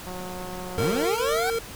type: click train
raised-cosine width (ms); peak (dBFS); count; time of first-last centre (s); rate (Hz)
1; -24; 179; 0.07-1.048; 182
type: tone with tremolo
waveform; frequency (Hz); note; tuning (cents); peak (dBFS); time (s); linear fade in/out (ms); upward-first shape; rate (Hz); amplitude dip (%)
square; 458.4; A#4; -29; -24; 0.78-1.59; 5; triangle; 4.1; 35
type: linear sweep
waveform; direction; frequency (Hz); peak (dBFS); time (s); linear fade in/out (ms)
25% pulse; up; 77.2 to 777; -21; 0.78-1.5; 0
effects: pink hiss -40 dBFS RMS until 1.75 s